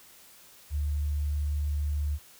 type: tone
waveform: sine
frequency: 73.42 Hz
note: D2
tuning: in tune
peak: -26 dBFS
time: 0.7-2.19 s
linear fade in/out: 50 ms
effects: white hiss -54 dBFS RMS until 2.39 s